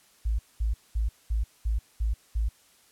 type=tone bursts; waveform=sine; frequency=55 Hz; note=A1; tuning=in tune; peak=-23 dBFS; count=7; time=0.25-2.49 s; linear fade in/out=10 ms; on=140 ms; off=210 ms; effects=white hiss -60 dBFS RMS until 2.91 s + low-pass 12000 Hz 12 dB/octave